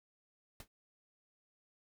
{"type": "noise with exponential decay", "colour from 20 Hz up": "pink", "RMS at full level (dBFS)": -45, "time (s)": [0.6, 0.68], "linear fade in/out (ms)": 2, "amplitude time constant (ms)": 17, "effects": []}